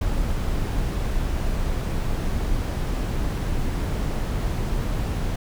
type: noise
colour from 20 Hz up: brown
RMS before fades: -24 dBFS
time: 0.01-5.36 s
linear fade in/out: 5 ms
effects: none